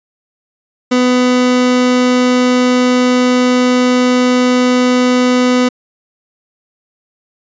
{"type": "tone", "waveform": "30% pulse", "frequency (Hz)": 250, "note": "B3", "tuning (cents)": 21, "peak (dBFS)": -6, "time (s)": [0.91, 5.69], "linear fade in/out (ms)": 10, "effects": ["resampled to 16000 Hz"]}